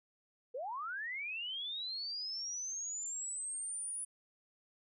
sine linear sweep, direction up, 456.7 to 9890 Hz, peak -38 dBFS, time 0.54-4.05 s, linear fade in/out 10 ms, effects none

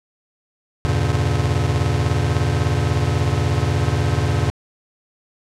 square chord, E diminished seventh, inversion none, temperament just, 82.41 / 98.89 / 118.67 / 142.4 Hz, E2 / G2 / Bb2 / Db3, 0 / +16 / +31 / +47 cents, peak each -23 dBFS, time 0.85-4.5 s, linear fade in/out 0 ms, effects low-pass 8000 Hz 12 dB/octave

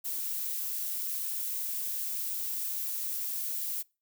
violet noise, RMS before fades -34 dBFS, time 0.04-3.83 s, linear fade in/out 20 ms, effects noise-tail reverb RT60 0.3 s tail -25 dB re dry

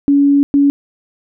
sine tone bursts at uneven times, 282.6 Hz, C#4, 34 cents sharp, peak -7 dBFS, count 2, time 0.08-0.43 / 0.54-0.7 s, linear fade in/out 0 ms, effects none

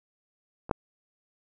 clicks, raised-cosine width 1 ms, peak -25 / -9 dBFS, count 2, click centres 0.694 / 0.712 s, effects none

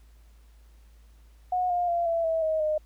sine tone with pitch steps, 728 / 707.7 / 687.9 / 668.7 / 650.1 / 631.9 / 614.3 Hz, F#5 / F5 / F5 / E5 / E5 / D#5 / D#5, -28 / +23 / -26 / +25 / -24 / +27 / -22 cents, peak -23 dBFS, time 1.52-2.78 s, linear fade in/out 5 ms, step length 180 ms, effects added 55 Hz sine -51 dBFS peak until 2.85 s + pink hiss -66 dBFS RMS until 2.85 s

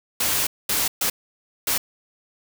white noise bursts at uneven times, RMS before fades -22 dBFS, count 4, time 0.2-0.47 / 0.69-0.88 / 1.01-1.1 / 1.67-1.78 s, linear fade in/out 5 ms, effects none

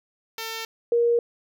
5% pulse / sine tone pair in turn, 449.8 / 471.6 Hz, A4 / A#4, +38 / +20 cents, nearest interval minor second, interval 82 cents, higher second, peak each -19 / -17 dBFS, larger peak second, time 0.38-0.65 / 0.92-1.19 s, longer neither, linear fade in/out 2 ms, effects none

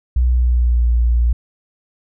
sine tone with pitch glide, 61.74 to 59.05 Hz, B1 to A#1, 0 to +23 cents, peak -11 dBFS, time 0.16-1.33 s, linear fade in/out 5 ms, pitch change -77 cents, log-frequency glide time 0.3-0.84 s, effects none

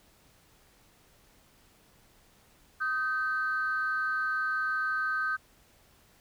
sine tone pair together, 1253 / 1547 Hz, D#6 / G6, +12 / -23 cents, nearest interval major third, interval 365 cents, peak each -31 / -28 dBFS, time 2.8-5.37 s, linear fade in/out 20 ms, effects tanh soft clip ceiling -21 dBFS + pink hiss -62 dBFS RMS until 6.2 s

